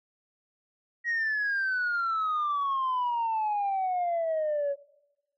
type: exponential sweep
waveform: sine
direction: down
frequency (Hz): 1906 to 554.4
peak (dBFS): -24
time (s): 1.04-4.76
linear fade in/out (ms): 50
effects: noise-tail reverb RT60 0.9 s tail -21 dB re dry + tanh soft clip ceiling -23 dBFS